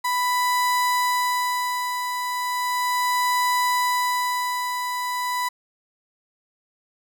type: tone with tremolo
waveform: 35% pulse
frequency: 991 Hz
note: B5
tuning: 6 cents sharp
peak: -17 dBFS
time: 0.04-5.49 s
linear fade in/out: 10 ms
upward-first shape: sine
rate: 0.36 Hz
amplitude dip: 50%
effects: none